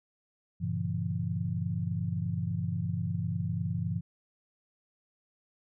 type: chord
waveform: sine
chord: G diminished seventh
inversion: none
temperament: just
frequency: 98 / 117.6 / 141.12 / 169.34 Hz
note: G2 / Bb2 / Db3 / Fb3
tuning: 0 / +16 / +31 / +47 cents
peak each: -34 / -36 / -37 / -33 dBFS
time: 0.6-4.01 s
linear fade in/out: 20 ms
effects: none